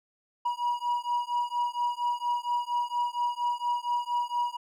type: beating tone pair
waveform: triangle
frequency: 962 / 966.3 Hz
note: B5 / B5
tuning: -46 / -38 cents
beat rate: 4.3 Hz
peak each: -28 dBFS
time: 0.45-4.57 s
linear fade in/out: 10 ms
effects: none